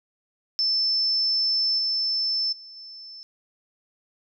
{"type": "tone with level steps", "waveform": "sine", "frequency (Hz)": 5290, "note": "E8", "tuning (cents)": 5, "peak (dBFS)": [-20, -22, -41, -39], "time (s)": [0.59, 3.23], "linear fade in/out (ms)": 0, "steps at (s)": [1.78, 2.52, 2.76], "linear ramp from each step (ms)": 10, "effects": []}